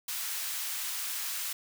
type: high-pass noise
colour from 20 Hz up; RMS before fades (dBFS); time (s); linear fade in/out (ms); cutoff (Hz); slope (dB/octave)
white; -35; 0.08-1.53; 5; 1200; 12
effects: none